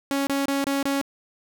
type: tone bursts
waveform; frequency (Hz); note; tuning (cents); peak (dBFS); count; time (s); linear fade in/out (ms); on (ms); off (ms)
sawtooth; 277.2; C#4; 0; -18; 5; 0.11-1.014; 0; 160; 26
effects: none